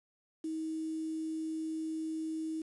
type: tone with quantisation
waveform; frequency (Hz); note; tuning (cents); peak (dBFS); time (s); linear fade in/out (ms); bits
sine; 317.8; D#4; +37; -34; 0.44-2.62; 5; 9
effects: resampled to 24000 Hz